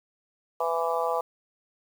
harmonic tone, 166.4 Hz, E3, 17 cents sharp, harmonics 3 / 4 / 5 / 6 / 7, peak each -29 / -30 / -31 / -32 / -32 dBFS, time 0.6-1.21 s, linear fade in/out 5 ms, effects 8-bit

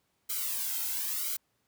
blue noise with flanger, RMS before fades -33 dBFS, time 0.29-1.37 s, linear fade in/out 10 ms, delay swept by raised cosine 1.1 to 1.74 ms, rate 0.96 Hz, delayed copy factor -0.85, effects pink hiss -75 dBFS RMS until 1.67 s + high-pass 80 Hz 12 dB/octave

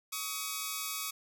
5% pulse tone pair together, 1129.1 / 1265 Hz, C#6 / D#6, +32 / +28 cents, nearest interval major second, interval 196 cents, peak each -26 dBFS, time 0.12-1.11 s, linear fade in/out 10 ms, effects none

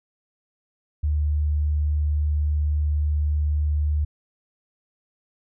sine tone, 74.7 Hz, D2, 30 cents sharp, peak -19 dBFS, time 1.03-4.05 s, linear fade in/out 10 ms, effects none

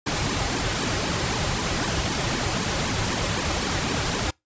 pink noise with flanger, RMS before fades -25 dBFS, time 0.06-4.31 s, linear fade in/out 10 ms, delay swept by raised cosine 1.4 to 4.5 ms, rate 3.9 Hz, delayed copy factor -0.7, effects noise-tail reverb RT60 0.2 s tail -26 dB re dry + resampled to 16000 Hz

